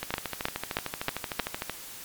two click trains, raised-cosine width 0.3 ms, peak -14 / -9 dBFS, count 23 / 5, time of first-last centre 0.03-1.697 / 0.14-1.398 s, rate 13.2 / 3.18 Hz, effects white hiss -43 dBFS RMS until 2.04 s + MP3 96 kbps

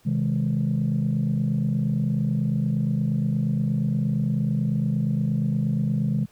sine chord, Ab major, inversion first, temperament equal with one note detuned, 130.81 / 159.48 / 207.7 Hz, C3 / Eb3 / Ab3, 0 / +43 / 0 cents, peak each -24 dBFS, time 0.05-6.26 s, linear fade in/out 20 ms, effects tanh soft clip ceiling -15 dBFS + pink hiss -59 dBFS RMS until 6.31 s

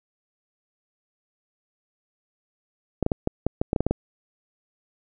clicks, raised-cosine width 2 ms, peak -8 dBFS, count 11, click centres 3.027 / 3.064 / 3.118 / 3.274 / 3.466 / 3.615 / 3.731 / 3.762 / 3.806 / 3.866 / 3.91 s, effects none

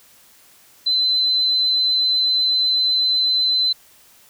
sine tone, 4046 Hz, B7, 41 cents sharp, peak -15 dBFS, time 0.86-3.73 s, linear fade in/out 10 ms, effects white hiss -51 dBFS RMS until 4.29 s

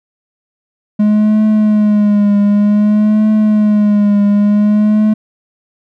triangle tone with vibrato, 209.3 Hz, G#3, 14 cents sharp, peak -5 dBFS, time 0.99-5.14 s, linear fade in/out 10 ms, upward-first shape triangle, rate 0.54 Hz, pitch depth 51 cents each way, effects none

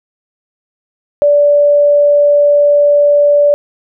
sine tone, 581 Hz, D5, 19 cents flat, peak -5 dBFS, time 1.22-3.54 s, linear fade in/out 0 ms, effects none

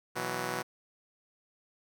5% pulse chord, B suspended fourth, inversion none, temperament just, 123.47 / 164.63 / 185.21 Hz, B2 / E3 / F#3, 0 / -2 / +2 cents, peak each -27 dBFS, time 0.15-0.63 s, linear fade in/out 20 ms, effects none

